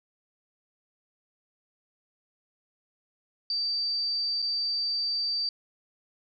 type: tone with dropouts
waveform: sine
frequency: 4646 Hz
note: D8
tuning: 20 cents flat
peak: -26 dBFS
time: 3.5-5.49 s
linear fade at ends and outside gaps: 2 ms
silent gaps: 4.42-4.424 s
effects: none

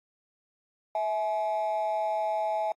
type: ring-modulated tone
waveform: triangle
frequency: 749 Hz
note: F#5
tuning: 21 cents sharp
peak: -20 dBFS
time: 0.95-2.72 s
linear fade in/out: 2 ms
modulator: 97.5 Hz
effects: tanh soft clip ceiling -20 dBFS + AAC 48 kbps

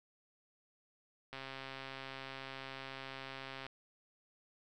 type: click train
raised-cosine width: 0.3 ms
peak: -29 dBFS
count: 314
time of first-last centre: 1.33-3.666 s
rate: 134 Hz
effects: none

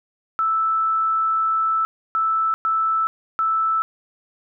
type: tone bursts at uneven times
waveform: sine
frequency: 1317 Hz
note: E6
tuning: 2 cents flat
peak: -17 dBFS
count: 4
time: 0.39-1.85 / 2.15-2.54 / 2.65-3.07 / 3.39-3.82 s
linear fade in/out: 0 ms
effects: none

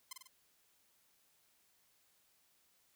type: tone with echo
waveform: 5% pulse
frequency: 1037 Hz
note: C6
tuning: 16 cents flat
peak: -31 dBFS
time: 0.11-0.13 s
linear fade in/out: 5 ms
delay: 48 ms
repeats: 3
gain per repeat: -4 dB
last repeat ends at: 0.274 s
effects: white hiss -73 dBFS RMS until 2.95 s

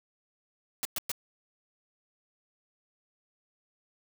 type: noise bursts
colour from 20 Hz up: white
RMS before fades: -32 dBFS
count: 3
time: 0.83-1.116 s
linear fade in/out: 0 ms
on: 22 ms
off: 110 ms
effects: none

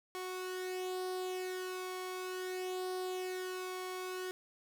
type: tone with flanger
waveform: sawtooth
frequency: 369 Hz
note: F#4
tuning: 5 cents flat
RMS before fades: -40 dBFS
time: 0.15-4.31 s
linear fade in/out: 0 ms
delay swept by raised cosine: 1.8 to 2.5 ms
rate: 0.54 Hz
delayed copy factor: +0.55
effects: none

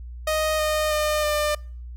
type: tone with pitch steps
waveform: sawtooth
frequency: 622.3 / 614.4 / 606.7 / 599 Hz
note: D#5 / D#5 / D#5 / D5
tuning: 0 / -22 / -44 / +34 cents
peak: -17 dBFS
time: 0.27-1.55 s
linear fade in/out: 5 ms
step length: 320 ms
effects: noise-tail reverb RT60 0.5 s tail -25 dB re dry + added 60 Hz sine -34 dBFS peak until 1.96 s

